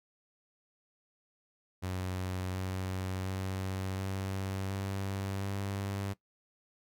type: tone with pitch steps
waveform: sawtooth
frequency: 92.5 / 93.74 / 94.99 / 96.26 / 97.55 / 98.85 Hz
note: F#2 / F#2 / F#2 / G2 / G2 / G2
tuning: 0 / +23 / +46 / -31 / -8 / +15 cents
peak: -30 dBFS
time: 1.82-6.14 s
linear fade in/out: 20 ms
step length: 720 ms
effects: noise-tail reverb RT60 0.1 s tail -18 dB re dry